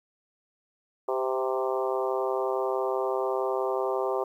harmonic tone with a mistuned harmonic, 130.81 Hz, C3, in tune, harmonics 3 / 4 / 5 / 6 / 7 / 8 / 9, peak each -29 / -31 / -33 / -35 / -36 / -37 / -38 dBFS, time 1.08-4.24 s, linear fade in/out 5 ms, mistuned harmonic 4, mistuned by -16 cents, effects 10-bit

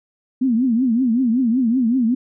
sine tone with vibrato, 242.8 Hz, B3, 29 cents flat, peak -14 dBFS, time 0.41-2.15 s, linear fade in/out 10 ms, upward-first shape triangle, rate 5.3 Hz, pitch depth 200 cents each way, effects none

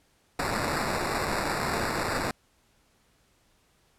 violet noise with sample-and-hold, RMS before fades -29 dBFS, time 0.39-2.31 s, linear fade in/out 2 ms, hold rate 3150 Hz, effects pink hiss -66 dBFS RMS until 3.98 s + low-pass 12000 Hz 12 dB/octave

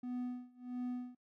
triangle tone with tremolo, 247.9 Hz, B3, 7 cents sharp, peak -34 dBFS, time 0.03-1.15 s, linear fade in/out 5 ms, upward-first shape sine, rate 1.5 Hz, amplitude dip 95%, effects noise-tail reverb RT60 0.1 s tail -23 dB re dry

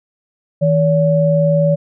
sine tone pair together, 160 / 570.6 Hz, D#3 / C#5, +49 / +50 cents, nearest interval octave + minor seventh, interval 2201 cents, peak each -13 dBFS, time 0.61-1.76 s, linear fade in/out 20 ms, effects none

